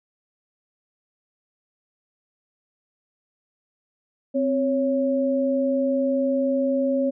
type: tone pair together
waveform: sine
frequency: 261.6 / 554.3 Hz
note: C4 / C#5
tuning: 0 / 0 cents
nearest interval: octave + minor second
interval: 1300 cents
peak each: -22 dBFS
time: 4.34-7.11 s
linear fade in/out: 20 ms
effects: none